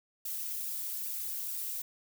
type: noise with flanger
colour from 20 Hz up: violet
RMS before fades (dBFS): -37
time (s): 0.25-1.82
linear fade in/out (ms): 5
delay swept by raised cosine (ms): 0.93 to 5.43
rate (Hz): 2.4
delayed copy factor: -0.85
effects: none